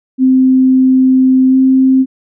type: tone with pitch glide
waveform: sine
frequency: 260 to 262.7 Hz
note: C4 to C4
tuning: -11 to +7 cents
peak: -5 dBFS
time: 0.18-2.06 s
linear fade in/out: 50 ms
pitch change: +18 cents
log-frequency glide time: 1.49-1.56 s
effects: none